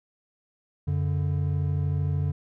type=tone pair together; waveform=triangle; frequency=91 / 144.21 Hz; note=F#2 / D3; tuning=-28 / -31 cents; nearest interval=minor sixth; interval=797 cents; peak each=-24 / -24 dBFS; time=0.87-2.32 s; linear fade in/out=10 ms; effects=none